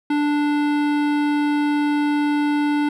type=tone with hard clipping; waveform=sine; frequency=293.7 Hz; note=D4; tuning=in tune; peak=-19 dBFS; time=0.1-2.89 s; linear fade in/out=5 ms; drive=17 dB; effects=none